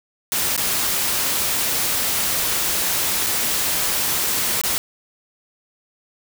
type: noise with dropouts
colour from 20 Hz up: white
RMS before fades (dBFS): -21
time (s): 0.32-4.78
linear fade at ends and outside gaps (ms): 0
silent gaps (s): 0.564-0.577 / 3.263-3.267 / 4.614-4.636
effects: none